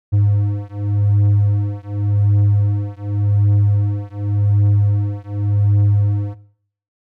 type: beating tone pair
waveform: triangle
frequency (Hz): 101.8 / 102.68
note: G#2 / G#2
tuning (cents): -34 / -19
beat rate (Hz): 0.88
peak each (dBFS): -14 / -15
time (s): 0.12-6.35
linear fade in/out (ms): 20
effects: noise-tail reverb RT60 0.6 s tail -18 dB re dry